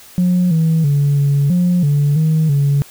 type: tone with pitch steps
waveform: sine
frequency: 179.6 / 161.6 / 142.9 / 141.6 / 177.8 / 144.5 / 157.7 / 141.6 Hz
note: F3 / E3 / D3 / C#3 / F3 / D3 / D#3 / C#3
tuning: +49 / -34 / -47 / +37 / +31 / -28 / +24 / +37 cents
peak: -9 dBFS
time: 0.18-2.82 s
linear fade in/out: 0 ms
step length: 330 ms
effects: tanh soft clip ceiling -8 dBFS + white hiss -41 dBFS RMS until 2.9 s